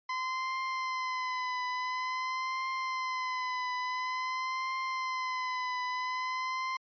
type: tone with vibrato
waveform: 30% pulse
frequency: 1024 Hz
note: C6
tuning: 38 cents flat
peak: -29 dBFS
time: 0.09-6.77 s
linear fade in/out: 5 ms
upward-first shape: triangle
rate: 0.48 Hz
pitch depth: 44 cents each way
effects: resampled to 11025 Hz